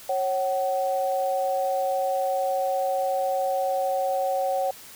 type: tone pair together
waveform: sine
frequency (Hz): 547.8 / 755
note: C#5 / F#5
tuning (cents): -21 / +35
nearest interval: tritone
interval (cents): 556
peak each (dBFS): -25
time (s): 0.09-4.71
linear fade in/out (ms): 5
effects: white hiss -45 dBFS RMS until 4.95 s